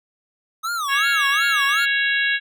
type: tone with vibrato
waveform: square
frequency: 1245 Hz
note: D#6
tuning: 1 cent sharp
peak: -23 dBFS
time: 0.63-1.86 s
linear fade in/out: 20 ms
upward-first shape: sine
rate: 2.7 Hz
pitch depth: 220 cents each way
type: harmonic tone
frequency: 553 Hz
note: C#5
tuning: 4 cents flat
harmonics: 3 / 4 / 5 / 6 / 7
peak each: -19 / -26 / -25 / -29 / -29 dBFS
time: 0.88-2.4 s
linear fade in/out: 50 ms
effects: none